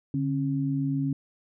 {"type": "tone pair together", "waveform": "sine", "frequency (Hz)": [144.1, 272], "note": ["D3", "C#4"], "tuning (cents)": [-33, -33], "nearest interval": "major seventh", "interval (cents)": 1100, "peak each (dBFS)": -27, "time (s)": [0.14, 1.13], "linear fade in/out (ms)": 2, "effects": []}